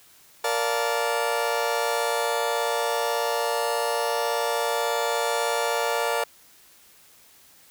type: chord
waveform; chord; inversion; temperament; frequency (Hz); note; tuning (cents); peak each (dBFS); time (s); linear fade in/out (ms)
30% pulse; Bb major seventh; none; just; 466.2 / 582.7 / 699.2 / 874.1; Bb4 / D5 / F5 / A5; 0 / -14 / +2 / -12; -25 / -26 / -27 / -27; 0.44-6.24; 5
effects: white hiss -54 dBFS RMS until 7.7 s